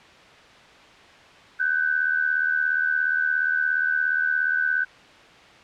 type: tone pair together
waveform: sine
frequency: 1503.9 / 1581 Hz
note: F#6 / G6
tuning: +28 / +14 cents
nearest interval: minor second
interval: 86 cents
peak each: -21 / -25 dBFS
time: 1.59-4.85 s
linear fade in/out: 20 ms
effects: white hiss -48 dBFS RMS until 5.63 s + low-pass 3000 Hz 12 dB/octave